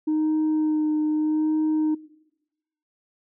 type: tone with vibrato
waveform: sine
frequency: 308.4 Hz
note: D#4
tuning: 15 cents flat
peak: -18 dBFS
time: 0.07-1.95 s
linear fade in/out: 10 ms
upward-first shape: sine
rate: 0.81 Hz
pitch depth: 15 cents each way
effects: noise-tail reverb RT60 1.0 s tail -21 dB re dry + tanh soft clip ceiling -18 dBFS